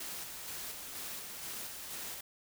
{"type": "noise with tremolo", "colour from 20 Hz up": "white", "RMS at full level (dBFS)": -42, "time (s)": [0, 2.21], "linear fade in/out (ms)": 5, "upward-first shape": "square", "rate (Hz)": 2.1, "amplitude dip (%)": 30, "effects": []}